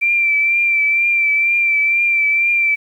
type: tone with vibrato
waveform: sine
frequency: 2349 Hz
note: D7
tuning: in tune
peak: -12 dBFS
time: 0.01-2.76 s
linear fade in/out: 20 ms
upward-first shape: triangle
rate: 2.1 Hz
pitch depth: 38 cents each way
effects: 8-bit